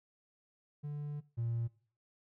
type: tone pair in turn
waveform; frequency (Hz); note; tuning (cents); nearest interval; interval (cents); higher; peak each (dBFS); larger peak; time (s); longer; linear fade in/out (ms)
triangle; 146.83 / 116.54; D3 / A#2; 0 / 0; major third; 400; first; -35 / -30; second; 0.83-1.21 / 1.37-1.68; first; 20
effects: noise-tail reverb RT60 0.4 s tail -20 dB re dry + tanh soft clip ceiling -27 dBFS